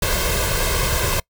pink noise with comb filter, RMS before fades -20 dBFS, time 0.02-1.2 s, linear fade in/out 5 ms, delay 1.9 ms, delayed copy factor +0.8, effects noise-tail reverb RT60 0.1 s tail -25 dB re dry

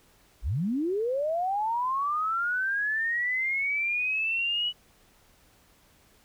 sine linear sweep, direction up, 38.89 to 2960 Hz, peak -25 dBFS, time 0.42-4.73 s, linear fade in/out 50 ms, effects pink hiss -61 dBFS RMS until 6.24 s

